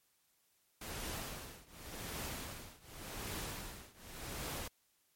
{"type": "noise with tremolo", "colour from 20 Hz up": "pink", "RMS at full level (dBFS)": -41, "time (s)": [0.81, 4.68], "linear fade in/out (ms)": 5, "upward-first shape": "triangle", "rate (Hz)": 0.88, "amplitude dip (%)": 95, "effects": ["white hiss -75 dBFS RMS until 5.15 s", "MP3 64 kbps"]}